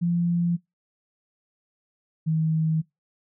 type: tone pair in turn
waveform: sine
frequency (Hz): 172.3 / 159.04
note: F3 / D#3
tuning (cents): -23 / +38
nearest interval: minor second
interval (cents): 139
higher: first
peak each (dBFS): -20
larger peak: neither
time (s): 0.01-0.57 / 2.26-2.82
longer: neither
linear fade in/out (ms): 20
effects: noise-tail reverb RT60 0.2 s tail -24 dB re dry